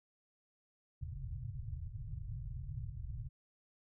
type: low-pass noise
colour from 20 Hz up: white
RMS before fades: -43 dBFS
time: 1.01-3.29 s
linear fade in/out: 10 ms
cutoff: 140 Hz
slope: 96 dB/octave
effects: none